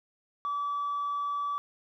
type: tone with tanh clipping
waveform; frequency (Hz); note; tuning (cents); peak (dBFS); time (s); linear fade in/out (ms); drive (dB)
triangle; 1151; D6; -35; -29; 0.45-1.58; 0; 5
effects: none